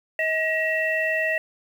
sine tone cluster, 635 / 1904 / 2684 Hz, D#5 / A#6 / E7, +35 / +36 / +31 cents, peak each -26 / -23 / -29 dBFS, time 0.19-1.38 s, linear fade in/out 2 ms, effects 8-bit

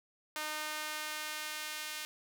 sawtooth tone with high-pass filter sweep, 305.9 Hz, D#4, 29 cents flat, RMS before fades -40 dBFS, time 0.36-2.05 s, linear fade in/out 0 ms, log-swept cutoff 1100 to 2200 Hz, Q 0.8, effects none

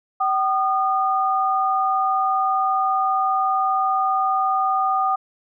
sine tone pair together, 766 / 1220.9 Hz, G5 / D#6, -40 / -33 cents, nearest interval minor sixth, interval 807 cents, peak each -20 dBFS, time 0.2-5.16 s, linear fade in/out 10 ms, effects none

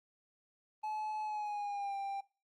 triangle tone with pitch glide, 858 to 791.3 Hz, A5 to G5, -44 to +16 cents, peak -34 dBFS, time 0.83-2.21 s, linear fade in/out 10 ms, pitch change -140 cents, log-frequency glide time 1.23-1.96 s, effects noise-tail reverb RT60 0.3 s tail -21 dB re dry + Opus 32 kbps

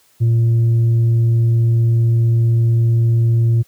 sine tone with tanh clipping, 115.6 Hz, A#2, 14 cents flat, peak -11 dBFS, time 0.2-3.63 s, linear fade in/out 20 ms, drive 2 dB, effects white hiss -55 dBFS RMS until 3.67 s + high-pass 60 Hz 12 dB/octave

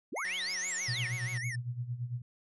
sine linear two-way sweep, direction up then down, 155.56 to 7680 to 1885 Hz, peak -35 dBFS, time 0.12-1.08 s, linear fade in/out 10 ms, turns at 0.73 s
square tone with vibrato, 2001 Hz, B6, 22 cents sharp, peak -37 dBFS, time 0.16-1.56 s, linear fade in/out 10 ms, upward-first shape sine, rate 6.3 Hz, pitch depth 190 cents each way
click train, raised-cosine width 0.2 ms, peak -31 dBFS, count 208, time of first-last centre 0.25-1.375 s, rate 184 Hz
sine tone with tremolo, 121.6 Hz, B2, 26 cents flat, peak -31 dBFS, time 0.88-2.22 s, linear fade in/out 5 ms, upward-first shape sine, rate 8.9 Hz, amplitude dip 75%
effects resampled to 24000 Hz

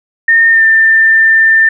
sine tone with pitch glide, 1825 to 1790.5 Hz, A#6 to A6, -37 to +30 cents, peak -4 dBFS, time 0.28-1.69 s, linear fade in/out 5 ms, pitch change -33 cents, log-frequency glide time 0.51-0.62 s, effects none

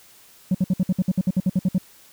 sine tone bursts, 185 Hz, F#3, in tune, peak -13 dBFS, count 14, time 0.51-1.782 s, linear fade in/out 5 ms, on 37 ms, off 58 ms, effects tanh soft clip ceiling -15 dBFS + white hiss -51 dBFS RMS until 2.12 s

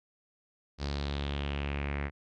sawtooth tone with low-pass filter sweep, 71 Hz, C#2, 42 cents sharp, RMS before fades -34 dBFS, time 0.78-2.11 s, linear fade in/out 50 ms, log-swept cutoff 4800 to 2000 Hz, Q 3.7, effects none

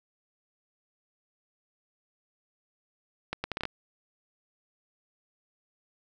accelerating click train, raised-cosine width 0.3 ms, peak -15 dBFS, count 7, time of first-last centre 3.33-3.654 s, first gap 110 ms, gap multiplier 0.7, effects none

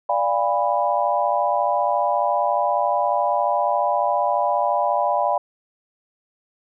sine chord, D diminished seventh, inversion none, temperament equal with one note detuned, 587.3 / 698.5 / 813 / 987.8 Hz, D5 / F5 / Ab5 / Cb6, 0 / 0 / -37 / 0 cents, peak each -23 dBFS, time 0.09-5.38 s, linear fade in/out 5 ms, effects none

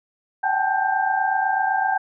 sine tone cluster, 758 / 786 / 865 / 1575 Hz, F#5 / G5 / A5 / G6, +42 / +4 / -30 / +8 cents, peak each -24 dBFS, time 0.43-1.98 s, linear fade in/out 10 ms, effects none

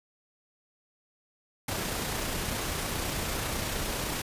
pink noise with amplitude modulation, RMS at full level -31 dBFS, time 1.68-4.22 s, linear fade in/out 5 ms, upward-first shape sine, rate 29.9 Hz, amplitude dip 25%, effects resampled to 32000 Hz

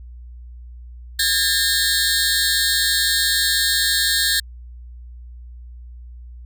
sawtooth tone cluster, 1632 / 1801 / 3748 / 4108 / 4412 Hz, G#6 / A6 / A#7 / C8 / C#8, -31 / +40 / +9 / -33 / -9 cents, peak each -20 dBFS, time 1.19-4.4 s, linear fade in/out 5 ms, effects added 60 Hz sine -35 dBFS peak until 6.45 s

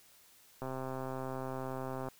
click train, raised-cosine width 1 ms, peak -26 dBFS, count 193, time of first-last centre 0.62-2.086 s, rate 131 Hz, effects white hiss -62 dBFS RMS until 2.19 s

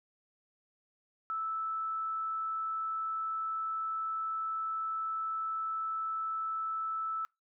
sine tone, 1314 Hz, E6, 6 cents flat, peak -32 dBFS, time 1.3-7.25 s, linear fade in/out 0 ms, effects noise-tail reverb RT60 0.2 s tail -26 dB re dry

